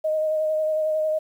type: tone with vibrato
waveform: sine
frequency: 622.3 Hz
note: D#5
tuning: in tune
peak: -20 dBFS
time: 0.04-1.19 s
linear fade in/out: 10 ms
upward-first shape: sine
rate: 11 Hz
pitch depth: 18 cents each way
effects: 9-bit